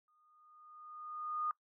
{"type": "tone with exponential growth", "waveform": "sine", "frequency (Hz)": 1227, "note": "D#6", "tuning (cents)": -25, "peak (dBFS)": -32, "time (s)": [0.08, 1.51], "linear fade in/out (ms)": 1, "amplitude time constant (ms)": 310, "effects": ["noise-tail reverb RT60 0.1 s tail -20 dB re dry"]}